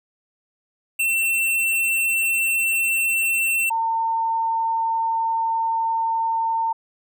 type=tone pair in turn; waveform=square / sine; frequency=2698 / 905.8 Hz; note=E7 / A#5; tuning=+40 / -50 cents; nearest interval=octave + perfect fifth; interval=1890 cents; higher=first; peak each=-19 dBFS; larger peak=neither; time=0.99-3.7 / 3.7-6.73 s; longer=second; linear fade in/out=10 ms; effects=none